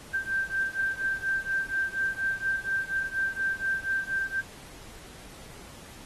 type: beating tone pair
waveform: sine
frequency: 1568 / 1572.2 Hz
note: G6 / G6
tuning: 0 / +5 cents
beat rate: 4.2 Hz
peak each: -29 / -30 dBFS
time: 0.13-4.42 s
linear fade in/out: 20 ms
effects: pink hiss -48 dBFS RMS until 6.05 s + AAC 32 kbps